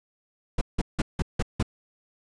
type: noise bursts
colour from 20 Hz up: brown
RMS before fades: -23 dBFS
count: 6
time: 0.58-1.628 s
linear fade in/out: 5 ms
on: 33 ms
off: 170 ms
effects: resampled to 22050 Hz